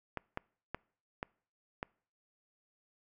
clicks, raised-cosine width 0.5 ms, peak -21 dBFS, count 5, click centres 0.173 / 0.374 / 0.746 / 1.229 / 1.829 s, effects noise-tail reverb RT60 0.5 s tail -26 dB re dry

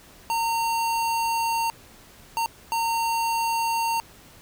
square tone bursts at uneven times, 917 Hz, A#5, 29 cents flat, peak -23 dBFS, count 3, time 0.3-1.7 / 2.37-2.46 / 2.72-4 s, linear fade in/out 0 ms, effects pink hiss -50 dBFS RMS until 4.41 s

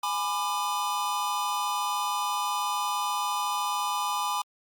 square chord, G# diminished, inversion none, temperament just, 830.6 / 996.7 / 1196.1 Hz, G#5 / B5 / D6, 0 / +16 / +31 cents, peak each -33 / -31 / -32 dBFS, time 0.03-4.42 s, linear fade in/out 5 ms, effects Opus 48 kbps

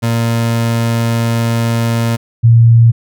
30% pulse / sine tone pair in turn, 115.9 / 115.9 Hz, A#2 / A#2, -10 / -10 cents, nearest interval unison, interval 0 cents, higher neither, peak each -9 / -3 dBFS, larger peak second, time 0.02-2.17 / 2.43-2.92 s, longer first, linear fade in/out 20 ms, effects none

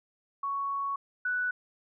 sine tone pair in turn, 1113 / 1483.1 Hz, C#6 / F#6, +7 / +4 cents, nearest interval perfect fourth, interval 497 cents, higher second, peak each -29 / -27 dBFS, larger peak second, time 0.43-0.96 / 1.25-1.51 s, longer first, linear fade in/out 5 ms, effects none

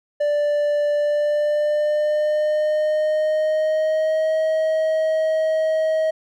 triangle tone with pitch glide, 587.3 to 633.1 Hz, D5 to D#5, 0 to +30 cents, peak -15 dBFS, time 0.2-6.11 s, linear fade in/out 10 ms, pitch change +130 cents, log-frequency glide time 0.93-4.36 s, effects none

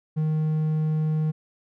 triangle tone, 155.56 Hz, D#3, in tune, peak -19 dBFS, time 0.16-1.32 s, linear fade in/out 20 ms, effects none

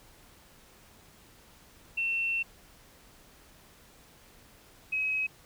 sine tone pair in turn, 2700 / 2548 Hz, E7 / D#7, +41 / +41 cents, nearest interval minor second, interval 100 cents, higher first, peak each -27 dBFS, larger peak neither, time 1.97-2.43 / 4.92-5.27 s, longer first, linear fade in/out 10 ms, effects pink hiss -57 dBFS RMS until 5.45 s

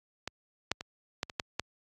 clicks, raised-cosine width 0.2 ms, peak -17 / -10 / -21 / -13 / -24 / -12 / -13 dBFS, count 7, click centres 0.276 / 0.716 / 0.809 / 1.231 / 1.298 / 1.398 / 1.596 s, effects high-pass 60 Hz 12 dB/octave + AAC 64 kbps

